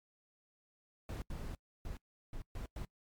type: noise bursts at uneven times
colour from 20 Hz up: brown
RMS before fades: -42 dBFS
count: 6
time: 1.09-1.22 / 1.3-1.55 / 1.85-1.97 / 2.33-2.42 / 2.55-2.66 / 2.76-2.85 s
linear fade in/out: 2 ms
effects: noise-tail reverb RT60 0.1 s tail -24 dB re dry + MP3 96 kbps